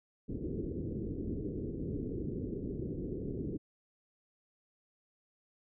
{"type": "low-pass noise", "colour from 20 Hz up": "white", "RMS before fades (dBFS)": -38, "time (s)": [0.28, 3.58], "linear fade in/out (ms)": 20, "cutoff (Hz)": 420, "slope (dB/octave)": 48, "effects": []}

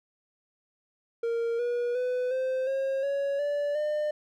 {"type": "tone with pitch steps", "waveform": "triangle", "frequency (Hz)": [464.4, 481.9, 500, 518.9, 538.4, 558.7, 579.7, 601.6], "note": ["A#4", "B4", "B4", "C5", "C5", "C#5", "D5", "D5"], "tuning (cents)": [-7, -43, 21, -14, 49, 13, -23, 42], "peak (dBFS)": -24, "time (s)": [1.23, 4.11], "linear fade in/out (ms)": 5, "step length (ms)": 360, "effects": []}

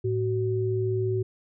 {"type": "tone pair together", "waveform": "sine", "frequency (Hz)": [110, 375.6], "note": ["A2", "F#4"], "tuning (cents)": [0, 26], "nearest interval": "octave + major sixth", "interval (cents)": 2126, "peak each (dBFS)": -26, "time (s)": [0.04, 1.23], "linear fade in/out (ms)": 10, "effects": []}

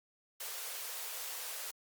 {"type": "high-pass noise", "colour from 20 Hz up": "white", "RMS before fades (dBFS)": -42, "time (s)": [0.4, 1.71], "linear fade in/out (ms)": 5, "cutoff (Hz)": 410, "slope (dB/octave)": 96, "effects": ["Opus 48 kbps"]}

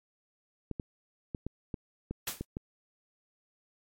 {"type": "clicks", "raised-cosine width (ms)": 3, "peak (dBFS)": -22, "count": 8, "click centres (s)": [0.713, 0.798, 1.348, 1.466, 1.742, 2.11, 2.41, 2.569]}
{"type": "noise with exponential decay", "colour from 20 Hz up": "white", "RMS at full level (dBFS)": -29, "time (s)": [2.27, 2.45], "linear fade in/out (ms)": 5, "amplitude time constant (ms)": 37}
{"effects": ["MP3 64 kbps"]}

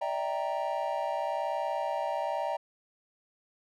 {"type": "chord", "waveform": "triangle", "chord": "E half-diminished seventh", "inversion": "third", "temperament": "equal with one note detuned", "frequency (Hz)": [587.3, 648.3, 784, 932.3], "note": ["D5", "E5", "G5", "Bb5"], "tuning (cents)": [0, -29, 0, 0], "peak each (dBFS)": -33, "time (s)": [0.01, 2.57], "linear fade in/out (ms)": 10, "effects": []}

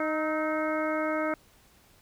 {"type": "harmonic tone with a mistuned harmonic", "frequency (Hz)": 310, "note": "D#4", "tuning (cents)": -6, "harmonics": [1, 2, 3, 4, 5, 6, 7], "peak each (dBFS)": [-31, -30, -39, -34, -37, -45, -38], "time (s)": [0, 1.34], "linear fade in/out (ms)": 2, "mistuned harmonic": 4, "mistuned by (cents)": 55, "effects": ["pink hiss -60 dBFS RMS until 2.01 s"]}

